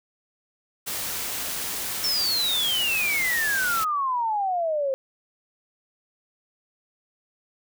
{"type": "noise", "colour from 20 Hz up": "white", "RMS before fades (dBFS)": -30, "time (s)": [0.86, 3.85], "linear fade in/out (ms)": 20}
{"type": "exponential sweep", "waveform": "sine", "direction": "down", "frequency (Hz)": [5440, 523.3], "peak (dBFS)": -22, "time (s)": [2.04, 4.94], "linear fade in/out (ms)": 0}
{"effects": []}